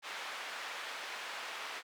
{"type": "band-pass noise", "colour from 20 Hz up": "white", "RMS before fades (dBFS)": -43, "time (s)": [0.02, 1.83], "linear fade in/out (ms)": 50, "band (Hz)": [660, 2600], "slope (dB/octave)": 12, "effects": []}